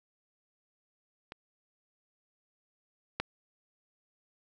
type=clicks; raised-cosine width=0.3 ms; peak=-26 / -14 dBFS; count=2; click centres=1.321 / 3.2 s; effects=none